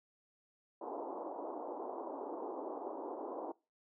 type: band-pass noise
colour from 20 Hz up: pink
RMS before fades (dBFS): -43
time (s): 0.81-3.52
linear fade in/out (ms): 5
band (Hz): 290 to 1000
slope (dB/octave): 48
effects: noise-tail reverb RT60 0.3 s tail -24 dB re dry